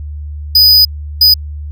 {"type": "tone bursts at uneven times", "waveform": "square", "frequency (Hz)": 4978, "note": "D#8", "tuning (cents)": 0, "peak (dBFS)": -4, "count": 2, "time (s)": [[0.55, 0.85], [1.21, 1.34]], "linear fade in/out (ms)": 5, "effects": ["added 74 Hz sine -21 dBFS peak until 1.71 s"]}